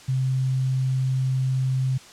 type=tone with quantisation; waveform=sine; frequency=130.81 Hz; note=C3; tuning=in tune; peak=-20 dBFS; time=0.08-1.98 s; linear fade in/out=10 ms; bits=8; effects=white hiss -46 dBFS RMS until 2.12 s + low-pass 7000 Hz 12 dB/octave